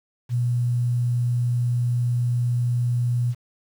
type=tone with quantisation; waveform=sine; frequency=121.3 Hz; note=B2; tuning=31 cents flat; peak=-19 dBFS; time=0.29-3.35 s; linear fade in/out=50 ms; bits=8; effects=none